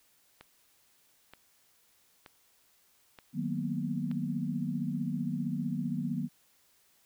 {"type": "click train", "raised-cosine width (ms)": 0.3, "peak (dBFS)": -32, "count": 5, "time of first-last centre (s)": [0.41, 4.114], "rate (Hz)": 1.08}
{"type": "chord", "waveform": "sine", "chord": "B major seventh", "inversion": "first", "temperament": "just", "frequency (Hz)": [154.34, 185.21, 231.5, 246.9], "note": ["D#3", "F#3", "A#3", "B3"], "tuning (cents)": [-14, 2, -12, 0], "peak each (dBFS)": -36, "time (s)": [3.33, 6.29], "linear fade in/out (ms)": 50}
{"effects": ["white hiss -67 dBFS RMS until 7.05 s"]}